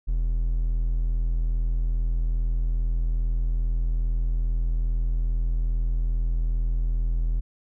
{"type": "tone", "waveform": "triangle", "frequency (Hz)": 41.2, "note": "E1", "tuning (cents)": 0, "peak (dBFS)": -19, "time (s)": [0.07, 7.41], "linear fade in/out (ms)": 20, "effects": []}